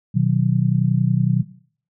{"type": "chord", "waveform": "sine", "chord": "B major", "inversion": "none", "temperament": "just", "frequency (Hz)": [123.47, 154.34, 185.21], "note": ["B2", "D#3", "F#3"], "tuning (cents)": [0, -14, 2], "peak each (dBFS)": -19, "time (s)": [0.14, 1.43], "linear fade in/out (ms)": 20, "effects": ["noise-tail reverb RT60 0.5 s tail -17 dB re dry"]}